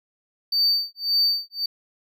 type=tone with tremolo; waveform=triangle; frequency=4595 Hz; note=D8; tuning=39 cents flat; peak=-15 dBFS; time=0.52-1.66 s; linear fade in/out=5 ms; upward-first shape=sine; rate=1.8 Hz; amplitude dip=100%; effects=none